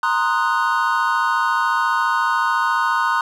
triangle chord, C half-diminished seventh, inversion third, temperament equal, 932.3 / 1046.5 / 1244.5 / 1480 Hz, Bb5 / C6 / Eb6 / Gb6, 0 / 0 / 0 / 0 cents, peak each -20 dBFS, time 0.03-3.21 s, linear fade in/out 2 ms, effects none

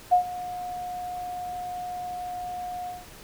sine tone with ADSR envelope, 720 Hz, F#5, 47 cents flat, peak -13 dBFS, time 0.11-3.06 s, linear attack 20 ms, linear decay 100 ms, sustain -18 dB, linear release 190 ms, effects pink hiss -47 dBFS RMS until 3.23 s

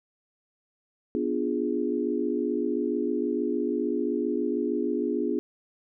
sine chord, B diminished seventh, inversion none, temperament equal, 246.9 / 293.7 / 349.2 / 415.3 Hz, B3 / D4 / F4 / Ab4, 0 / 0 / 0 / 0 cents, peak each -30 dBFS, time 1.15-5.39 s, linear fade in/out 0 ms, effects none

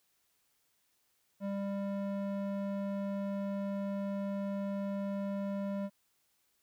square tone with band-pass filter, 198.6 Hz, G3, 23 cents sharp, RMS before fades -36 dBFS, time 1.4-5.9 s, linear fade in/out 50 ms, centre 400 Hz, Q 1.6, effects white hiss -75 dBFS RMS until 6.62 s

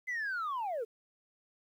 sine linear sweep, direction down, 2055 to 416.8 Hz, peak -31 dBFS, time 0.07-0.85 s, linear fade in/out 20 ms, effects tanh soft clip ceiling -31 dBFS + 11-bit

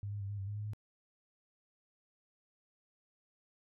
sine tone with pitch steps, 101.4 / 102.8 / 98.8 / 102.5 / 97.2 / 103.3 / 104.8 / 105.7 Hz, G#2 / G#2 / G2 / G#2 / G2 / G#2 / G#2 / G#2, -41 / -17 / +14 / -22 / -14 / -9 / +16 / +31 cents, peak -37 dBFS, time 0.03-0.734 s, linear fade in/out 0 ms, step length 88 ms, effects none

